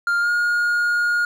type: tone with pitch glide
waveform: triangle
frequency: 1400 to 1429.4 Hz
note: F6 to F6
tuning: +4 to +40 cents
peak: -15 dBFS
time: 0.07-1.25 s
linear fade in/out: 2 ms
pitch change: +36 cents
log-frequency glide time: 0.2-0.3 s
effects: none